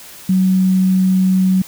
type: tone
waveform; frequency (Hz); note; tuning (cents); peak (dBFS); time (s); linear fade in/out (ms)
sine; 187.3; F#3; +21; -10; 0.29-1.62; 5
effects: white hiss -37 dBFS RMS until 1.67 s